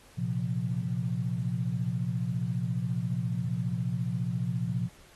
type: chord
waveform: sine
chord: Bb suspended second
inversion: none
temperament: just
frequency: 116.54 / 131.11 / 174.81 Hz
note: Bb2 / C3 / F3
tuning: 0 / +4 / +2 cents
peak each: -32 dBFS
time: 0.17-4.89 s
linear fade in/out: 20 ms
effects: pink hiss -57 dBFS RMS until 5.15 s + AAC 32 kbps